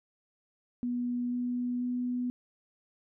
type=tone with pitch steps; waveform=sine; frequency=244 / 245.6 / 247.1 Hz; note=B3 / B3 / B3; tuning=-21 / -9 / +1 cents; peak=-29 dBFS; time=0.83-2.3 s; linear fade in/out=0 ms; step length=490 ms; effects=none